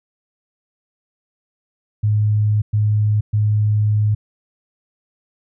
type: tone bursts at uneven times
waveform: sine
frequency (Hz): 105.8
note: G#2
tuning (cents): +33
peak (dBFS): -13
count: 3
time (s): 2.03-2.62 / 2.73-3.21 / 3.33-4.15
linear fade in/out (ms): 10
effects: none